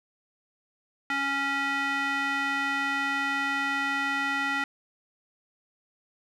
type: tone with band-pass filter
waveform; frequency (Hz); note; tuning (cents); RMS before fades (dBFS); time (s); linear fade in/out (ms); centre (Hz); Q
square; 277.2; C#4; 0; -28; 1.1-4.64; 2; 1800; 2.3
effects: none